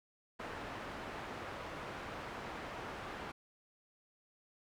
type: low-pass noise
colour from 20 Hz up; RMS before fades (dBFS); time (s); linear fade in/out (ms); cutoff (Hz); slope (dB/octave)
white; -45; 0.39-3.32; 10; 1400; 12
effects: none